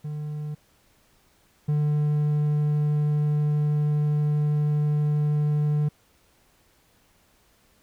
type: tone pair in turn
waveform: triangle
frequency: 150 / 148.96 Hz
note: D3 / D3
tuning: +37 / +25 cents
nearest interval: unison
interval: 12 cents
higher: first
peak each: -27 / -18 dBFS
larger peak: second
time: 0.04-0.55 / 1.68-5.89 s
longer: second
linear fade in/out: 10 ms
effects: pink hiss -62 dBFS RMS until 7.82 s